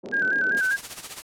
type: band-pass noise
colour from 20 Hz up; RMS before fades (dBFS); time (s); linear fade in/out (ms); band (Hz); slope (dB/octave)
white; -37; 0.03-0.6; 10; 190 to 500; 24
type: click train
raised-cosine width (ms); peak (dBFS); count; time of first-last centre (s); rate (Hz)
0.2; -27; 24; 0.06-0.685; 36.8
type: tone with vibrato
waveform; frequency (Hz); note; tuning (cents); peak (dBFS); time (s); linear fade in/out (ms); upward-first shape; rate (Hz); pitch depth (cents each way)
sine; 1568; G6; 0; -20; 0.12-0.77; 20; square; 5.1; 55
type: noise with tremolo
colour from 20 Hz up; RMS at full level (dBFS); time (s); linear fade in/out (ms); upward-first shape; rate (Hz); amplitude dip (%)
white; -34; 0.57-1.22; 0; sine; 15; 70
effects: low-pass 11000 Hz 12 dB/octave